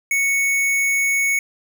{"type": "tone", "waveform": "square", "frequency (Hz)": 2217, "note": "C#7", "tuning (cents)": 0, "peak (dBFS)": -17, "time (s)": [0.11, 1.39], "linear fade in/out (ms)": 2, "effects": []}